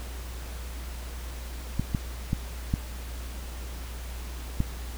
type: clicks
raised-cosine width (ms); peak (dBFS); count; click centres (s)
5; -12; 5; 1.796 / 1.948 / 2.331 / 2.739 / 4.604
effects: added 60 Hz sine -35 dBFS peak until 4.97 s + pink hiss -44 dBFS RMS until 4.97 s